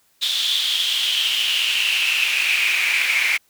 brown noise with high-pass filter sweep, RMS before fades -20 dBFS, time 0.21-3.38 s, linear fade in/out 20 ms, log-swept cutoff 3600 to 2200 Hz, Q 7.6, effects white hiss -61 dBFS RMS until 3.49 s

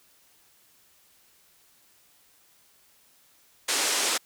white band-pass noise, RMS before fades -26 dBFS, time 3.68-4.18 s, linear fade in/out 10 ms, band 280 to 9000 Hz, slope 24 dB/octave, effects white hiss -61 dBFS RMS until 4.25 s

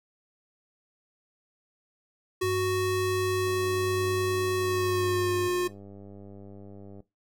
square tone with pitch glide, 370 to 358.2 Hz, F#4 to F4, 0 to +44 cents, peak -25 dBFS, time 2.41-5.68 s, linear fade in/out 10 ms, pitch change -56 cents, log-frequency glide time 4.58-5.34 s
triangle tone, 98.9 Hz, G2, 16 cents sharp, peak -31 dBFS, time 2.42-5.49 s, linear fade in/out 20 ms
click train, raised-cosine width 2 ms, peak -34 dBFS, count 354, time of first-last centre 3.47-7.004 s, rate 99.9 Hz
effects noise-tail reverb RT60 0.2 s tail -17 dB re dry

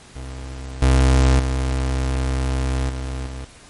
35% pulse tone with level steps, 65.41 Hz, C2, in tune, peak -28 / -10 / -17 / -23 / -27 dBFS, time 0.15-3.45 s, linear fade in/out 10 ms, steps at 0.82 / 1.39 / 2.89 / 3.26 s, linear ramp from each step 5 ms, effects pink hiss -45 dBFS RMS until 3.69 s + MP3 48 kbps

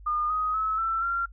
sine tone with pitch steps, 1216 / 1254.5 / 1294.3 / 1335.3 / 1377.6 Hz, D#6 / D#6 / E6 / E6 / F6, -40 / +14 / -32 / +22 / -24 cents, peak -24 dBFS, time 0.06-1.26 s, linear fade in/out 10 ms, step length 240 ms, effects noise-tail reverb RT60 0.1 s tail -24 dB re dry + added 50 Hz sine -44 dBFS peak until 1.32 s

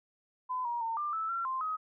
sine tone with pitch steps, 1012 / 949 / 909 / 1191 / 1312 / 1362 / 1046 / 1264 Hz, B5 / A#5 / A#5 / D6 / E6 / F6 / C6 / D#6, +42 / +31 / -44 / +24 / -9 / -44 / -1 / +27 cents, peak -31 dBFS, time 0.49-1.77 s, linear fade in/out 20 ms, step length 160 ms, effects none

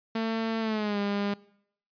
sawtooth tone with pitch glide, 224.6 to 202.4 Hz, A3 to G#3, +36 to -44 cents, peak -23 dBFS, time 0.15-1.34 s, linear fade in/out 5 ms, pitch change -180 cents, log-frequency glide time 0.6-0.99 s, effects noise-tail reverb RT60 0.7 s tail -22 dB re dry + resampled to 11025 Hz

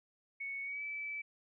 sine tone with pitch glide, 2217 to 2308 Hz, C#7 to D7, 0 to -31 cents, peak -38 dBFS, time 0.4-1.22 s, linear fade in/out 10 ms, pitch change +69 cents, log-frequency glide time 0.63-0.83 s, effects none

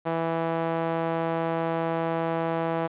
sawtooth tone with band-pass filter, 164.81 Hz, E3, in tune, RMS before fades -27 dBFS, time 0.05-2.88 s, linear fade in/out 20 ms, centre 710 Hz, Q 1.2, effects resampled to 8000 Hz + 9-bit

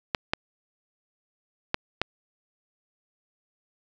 clicks, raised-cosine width 0.3 ms, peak -7 dBFS, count 4, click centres 0.148 / 0.335 / 1.744 / 2.016 s, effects resampled to 16000 Hz + 7-bit

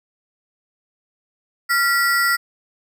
square ring-modulated tone, 1661.2 Hz, G#6, in tune, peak -13 dBFS, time 1.69-2.37 s, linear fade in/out 20 ms, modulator 280 Hz, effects none

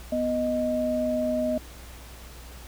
sine tone pair together, 246.9 / 622.1 Hz, B3 / D#5, 0 / 0 cents, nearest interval octave + major third, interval 1600 cents, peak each -27 / -25 dBFS, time 0.12-1.58 s, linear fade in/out 5 ms, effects added 60 Hz sine -43 dBFS peak until 2.67 s + pink hiss -47 dBFS RMS until 2.67 s

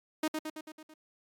sawtooth tone with echo, 311.1 Hz, D#4, in tune, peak -24 dBFS, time 0.23-0.28 s, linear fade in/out 5 ms, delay 110 ms, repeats 6, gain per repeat -4 dB, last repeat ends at 0.94 s, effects AAC 64 kbps

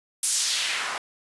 white noise with band-pass filter sweep, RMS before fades -26 dBFS, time 0.23-0.98 s, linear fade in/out 2 ms, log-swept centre 10000 to 1000 Hz, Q 1.3, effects resampled to 24000 Hz

